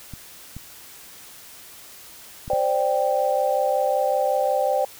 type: clicks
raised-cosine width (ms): 5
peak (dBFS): -23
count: 4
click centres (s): 0.137 / 0.566 / 2.479 / 2.534
type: chord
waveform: sine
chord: C suspended second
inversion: none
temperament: just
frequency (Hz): 523.3 / 588.7 / 784.9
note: C5 / D5 / G5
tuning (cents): 0 / +4 / +2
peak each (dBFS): -23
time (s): 2.5-4.85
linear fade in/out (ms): 2
effects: white hiss -44 dBFS RMS until 4.99 s

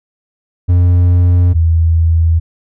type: tone pair in turn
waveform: triangle / sine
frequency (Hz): 88.6 / 82.2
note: F2 / E2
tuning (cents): +25 / -4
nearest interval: minor second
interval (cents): 129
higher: first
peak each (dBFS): -4 / -7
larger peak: first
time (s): 0.68-1.54 / 1.54-2.4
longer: neither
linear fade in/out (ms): 20
effects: none

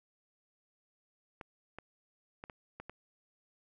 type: clicks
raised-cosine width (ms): 0.5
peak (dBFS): -29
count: 6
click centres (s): 1.412 / 1.786 / 2.439 / 2.498 / 2.8 / 2.896
effects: none

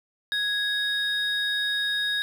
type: tone pair together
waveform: triangle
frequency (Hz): 1661.2 / 3740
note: G#6 / A#7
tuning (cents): 0 / +5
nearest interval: octave + major second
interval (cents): 1405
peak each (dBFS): -25 / -25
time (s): 0.32-2.22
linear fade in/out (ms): 0
effects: none

